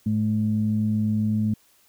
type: tone pair together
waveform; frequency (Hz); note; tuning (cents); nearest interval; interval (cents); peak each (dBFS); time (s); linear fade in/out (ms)
sine; 106.9 / 214.7; A2 / A3; -49 / -42; octave; 1207; -24 / -21; 0.06-1.54; 5
effects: tanh soft clip ceiling -12 dBFS + white hiss -60 dBFS RMS until 1.88 s